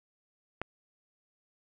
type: click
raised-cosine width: 0.5 ms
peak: -18 dBFS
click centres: 0.616 s
effects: none